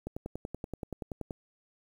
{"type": "click train", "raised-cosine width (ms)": 2, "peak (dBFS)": -23, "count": 14, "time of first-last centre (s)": [0.07, 1.308], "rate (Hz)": 10.5, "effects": ["9-bit"]}